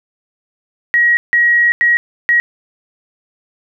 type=tone bursts at uneven times; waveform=sine; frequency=1901 Hz; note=A#6; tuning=33 cents sharp; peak=-8 dBFS; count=4; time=0.94-1.17 / 1.33-1.72 / 1.81-1.97 / 2.29-2.4 s; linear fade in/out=0 ms; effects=none